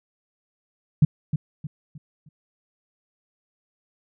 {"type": "tone with echo", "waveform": "sine", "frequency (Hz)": 150.7, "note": "D3", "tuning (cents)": 45, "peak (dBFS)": -10, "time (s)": [1.02, 1.05], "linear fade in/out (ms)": 5, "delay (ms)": 310, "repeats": 4, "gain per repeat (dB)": -9, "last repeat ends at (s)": 2.29, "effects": []}